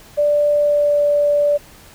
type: tone with pitch glide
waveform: sine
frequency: 587.3 to 583.2 Hz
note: D5 to D5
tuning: 0 to -12 cents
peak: -12 dBFS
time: 0.17-1.58 s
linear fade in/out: 20 ms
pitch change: -12 cents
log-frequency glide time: 0.56-1.01 s
effects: pink hiss -44 dBFS RMS until 1.94 s